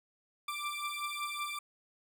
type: beating tone pair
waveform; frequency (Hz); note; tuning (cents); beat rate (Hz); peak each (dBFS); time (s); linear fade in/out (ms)
20% pulse; 1174.7 / 1180; D6 / D6; 0 / +8; 5.3; -34 / -34; 0.48-1.59; 5
effects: none

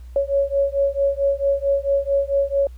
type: beating tone pair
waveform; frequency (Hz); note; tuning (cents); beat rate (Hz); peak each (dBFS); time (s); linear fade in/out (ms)
sine; 554 / 558.5; C#5 / C#5; -1 / +13; 4.5; -20; 0.16-2.67; 2
effects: added 61 Hz sine -35 dBFS peak until 2.77 s + pink hiss -59 dBFS RMS until 2.77 s

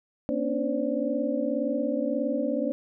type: tone cluster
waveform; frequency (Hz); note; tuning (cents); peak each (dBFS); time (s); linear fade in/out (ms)
sine; 236 / 272.9 / 294.7 / 519 / 576; A#3 / C#4 / D4 / C5 / D5; +22 / -27 / +6 / -14 / -34; -31; 0.29-2.72; 0
effects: none

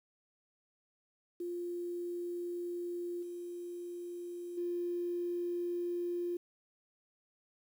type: tone with level steps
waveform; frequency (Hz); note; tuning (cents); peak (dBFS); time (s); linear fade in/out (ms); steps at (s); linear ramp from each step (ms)
sine; 349.6; F4; +2; -36 / -40 / -33; 1.4-6.37; 5; 3.22 / 4.57; 10
effects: 10-bit

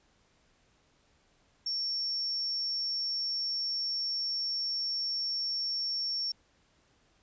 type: tone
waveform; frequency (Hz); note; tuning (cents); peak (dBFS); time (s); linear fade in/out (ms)
sine; 5470; F8; -37; -30; 1.66-6.32; 5
effects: pink hiss -68 dBFS RMS until 7.22 s + resampled to 16000 Hz

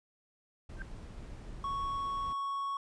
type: noise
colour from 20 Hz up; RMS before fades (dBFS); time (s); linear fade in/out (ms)
brown; -45; 0.69-2.33; 5
type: tone with exponential growth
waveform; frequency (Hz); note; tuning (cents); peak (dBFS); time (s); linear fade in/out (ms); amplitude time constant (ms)
sine; 1568; G6; 0; -37; 0.75-0.82; 1; 15
type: tone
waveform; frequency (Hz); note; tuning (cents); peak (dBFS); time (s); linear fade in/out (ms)
triangle; 1109; C#6; 0; -31; 1.64-2.77; 2
effects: resampled to 22050 Hz

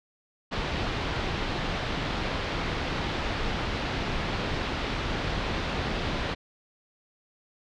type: low-pass noise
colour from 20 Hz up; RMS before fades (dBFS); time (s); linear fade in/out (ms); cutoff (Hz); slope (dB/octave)
pink; -30; 0.51-6.35; 20; 4200; 24
effects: none

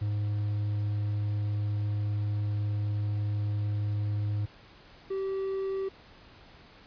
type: tone pair in turn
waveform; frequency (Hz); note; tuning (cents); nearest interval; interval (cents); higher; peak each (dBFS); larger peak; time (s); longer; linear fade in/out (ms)
triangle; 103.83 / 386.4; G#2 / G4; 0 / -25; octave + major seventh; 2275; second; -25 / -27; first; 0.01-4.46 / 5.1-5.89; first; 10
effects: pink hiss -54 dBFS RMS until 6.86 s + resampled to 11025 Hz

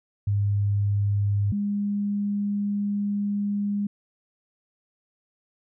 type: tone pair in turn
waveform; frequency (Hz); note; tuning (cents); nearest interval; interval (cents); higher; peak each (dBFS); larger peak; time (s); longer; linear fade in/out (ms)
sine; 101.6 / 203.6; G#2 / G#3; -38 / -34; octave; 1204; second; -20 / -23; first; 0.27-1.52 / 1.52-3.87; second; 5
effects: none

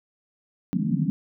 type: band-pass noise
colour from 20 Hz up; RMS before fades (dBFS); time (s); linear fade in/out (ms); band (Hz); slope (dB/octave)
pink; -24; 0.73-1.1; 0; 140 to 280; 96
effects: none

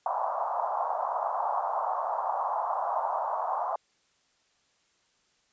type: band-pass noise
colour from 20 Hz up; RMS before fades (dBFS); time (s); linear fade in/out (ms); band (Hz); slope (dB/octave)
pink; -30; 0.06-3.76; 2; 660 to 1100; 48
effects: white hiss -69 dBFS RMS until 5.52 s + resampled to 16000 Hz

